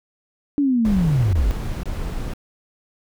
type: linear sweep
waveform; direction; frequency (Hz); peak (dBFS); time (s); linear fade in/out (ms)
sine; down; 293.7 to 41.2; -15; 0.58-1.51; 0
type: noise bursts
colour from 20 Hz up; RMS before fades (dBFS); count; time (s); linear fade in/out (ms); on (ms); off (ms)
brown; -26; 3; 0.85-2.336; 0; 480; 23
effects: none